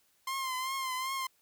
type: tone with vibrato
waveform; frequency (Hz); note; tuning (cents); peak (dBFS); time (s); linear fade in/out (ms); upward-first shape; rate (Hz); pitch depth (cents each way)
sawtooth; 1048; C6; +2; -29; 0.27-1.27; 5; triangle; 2.6; 60
effects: white hiss -70 dBFS RMS until 1.41 s